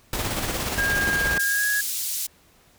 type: noise with tremolo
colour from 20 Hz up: pink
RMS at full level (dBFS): -26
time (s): 0.13-1.38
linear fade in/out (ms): 2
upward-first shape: square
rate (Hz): 17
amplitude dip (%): 30
type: tone with pitch glide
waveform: sine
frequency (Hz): 1619 to 1665.5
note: G#6 to G#6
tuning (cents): -45 to +4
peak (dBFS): -21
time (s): 0.78-1.81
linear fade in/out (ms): 5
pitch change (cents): +49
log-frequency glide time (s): 1.44-1.67
type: band-pass noise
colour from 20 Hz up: white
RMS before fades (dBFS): -28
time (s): 1.39-2.27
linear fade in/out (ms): 10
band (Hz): 4500 to 16000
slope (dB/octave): 12
effects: pink hiss -57 dBFS RMS until 2.78 s